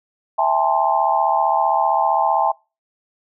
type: chord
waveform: sine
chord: A minor seventh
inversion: second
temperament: equal with one note detuned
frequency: 659.3 / 804.6 / 880 / 1046.5 Hz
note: E5 / G5 / A5 / C6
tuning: 0 / +45 / 0 / 0 cents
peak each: -21 / -19 / -19 / -22 dBFS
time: 0.38-2.52 s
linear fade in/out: 10 ms
effects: noise-tail reverb RT60 0.3 s tail -26 dB re dry